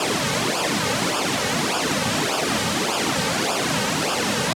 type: noise with flanger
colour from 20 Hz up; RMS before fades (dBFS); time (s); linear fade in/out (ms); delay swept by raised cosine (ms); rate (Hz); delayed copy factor
pink; -21; 0-4.53; 2; 0.49 to 2.99; 1.7; -0.8
effects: high-pass 150 Hz 12 dB/octave + low-pass 8000 Hz 12 dB/octave